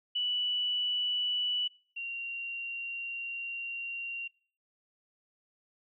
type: tone pair in turn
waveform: sine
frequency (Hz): 2960 / 2761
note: F#7 / F7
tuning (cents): 0 / -20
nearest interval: minor second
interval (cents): 120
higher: first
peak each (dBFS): -28 / -35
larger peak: first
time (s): 0.15-1.68 / 1.96-4.28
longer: second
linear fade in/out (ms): 10
effects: noise-tail reverb RT60 0.5 s tail -24 dB re dry